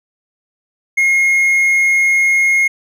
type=tone; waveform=triangle; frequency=2150 Hz; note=C7; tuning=47 cents sharp; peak=-8 dBFS; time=0.97-2.68 s; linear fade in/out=10 ms; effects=none